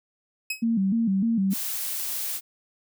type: tone with exponential decay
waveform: sawtooth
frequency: 2554 Hz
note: D#7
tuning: 45 cents sharp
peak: -20 dBFS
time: 0.5-0.64 s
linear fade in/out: 5 ms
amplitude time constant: 30 ms
type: tone with vibrato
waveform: sine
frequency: 210.4 Hz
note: G#3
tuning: 23 cents sharp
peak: -20 dBFS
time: 0.62-1.54 s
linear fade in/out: 10 ms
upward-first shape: square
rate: 3.3 Hz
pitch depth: 150 cents each way
type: noise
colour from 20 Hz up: blue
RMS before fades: -30 dBFS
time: 1.5-2.41 s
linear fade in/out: 50 ms
effects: none